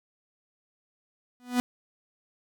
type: tone with exponential growth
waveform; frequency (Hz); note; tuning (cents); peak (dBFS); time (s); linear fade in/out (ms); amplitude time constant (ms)
45% pulse; 246.9; B3; 0; -19; 1.4-1.6; 0; 43
effects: none